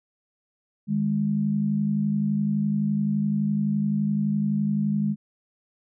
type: tone pair together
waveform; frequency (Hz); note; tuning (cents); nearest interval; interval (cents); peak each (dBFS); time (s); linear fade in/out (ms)
sine; 154.63 / 206.4; D#3 / G#3; -10 / -10; perfect fourth; 500; -27 / -22; 0.87-5.16; 50
effects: none